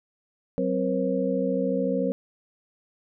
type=tone cluster; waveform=sine; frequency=188.7 / 262.4 / 478.7 / 539 Hz; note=F#3 / C4 / A#4 / C#5; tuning=+34 / +5 / +46 / -49 cents; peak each=-28 dBFS; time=0.58-2.12 s; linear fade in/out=0 ms; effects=none